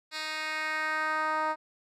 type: tone with band-pass filter sweep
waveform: 10% pulse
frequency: 311.1 Hz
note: D#4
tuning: in tune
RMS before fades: -31 dBFS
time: 0.11-1.56 s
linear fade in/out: 50 ms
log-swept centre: 3700 to 930 Hz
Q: 1.7
effects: none